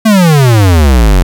square exponential sweep, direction down, 227.2 to 42.4 Hz, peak -4 dBFS, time 0.05-1.23 s, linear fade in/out 10 ms, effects none

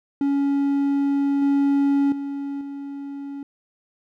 triangle tone with level steps, 280.1 Hz, C#4, 18 cents sharp, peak -16 / -14 / -24 / -28 dBFS, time 0.21-3.43 s, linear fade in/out 2 ms, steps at 1.42 / 2.12 / 2.61 s, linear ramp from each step 2 ms, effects none

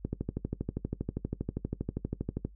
click train, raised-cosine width 3 ms, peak -19 dBFS, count 31, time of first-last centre 0.05-2.45 s, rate 12.5 Hz, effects noise-tail reverb RT60 0.1 s tail -17 dB re dry + added 50 Hz sine -50 dBFS peak until 2.55 s

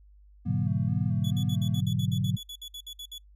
triangle tone with vibrato, 232 Hz, A#3, 8 cents flat, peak -35 dBFS, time 0.45-1.81 s, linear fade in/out 10 ms, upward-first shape square, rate 2.3 Hz, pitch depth 57 cents each way
sine chord, G# half-diminished seventh, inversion none, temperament equal, 103.83 / 123.47 / 146.83 / 185 Hz, G#2 / B2 / D3 / F#3, 0 / 0 / 0 / 0 cents, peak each -30 dBFS, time 0.46-2.37 s, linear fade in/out 10 ms
40% pulse tone bursts, 3408 Hz, G#7, 44 cents sharp, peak -37 dBFS, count 16, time 1.24-3.182 s, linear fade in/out 5 ms, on 67 ms, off 58 ms
effects noise-tail reverb RT60 0.1 s tail -23 dB re dry + added 50 Hz sine -52 dBFS peak until 3.35 s

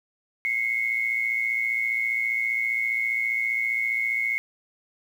sine tone pair together, 2073 / 2188 Hz, C7 / C#7, -17 / -23 cents, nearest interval minor second, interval 94 cents, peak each -28 / -24 dBFS, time 0.45-4.38 s, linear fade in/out 0 ms, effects 8-bit

